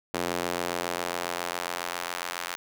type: tone with high-pass filter sweep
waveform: sawtooth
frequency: 87.31 Hz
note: F2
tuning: in tune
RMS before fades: -32 dBFS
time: 0.14-2.56 s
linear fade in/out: 0 ms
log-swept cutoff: 350 to 1200 Hz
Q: 0.84
effects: none